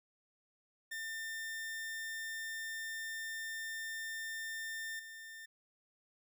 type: tone with level steps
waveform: 40% pulse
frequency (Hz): 1800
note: A6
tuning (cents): +39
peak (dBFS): -39 / -47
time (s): 0.91-5.46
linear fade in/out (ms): 10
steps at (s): 4.99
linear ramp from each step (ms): 5
effects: none